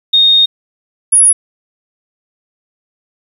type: tone pair in turn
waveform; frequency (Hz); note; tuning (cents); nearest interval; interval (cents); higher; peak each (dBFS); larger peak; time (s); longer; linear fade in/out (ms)
sine; 3700 / 10345; A#7 / E9; -14 / -34; octave + tritone; 1780; second; -5 / -4; second; 0.13-0.46 / 1.12-1.33; first; 10
effects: 7-bit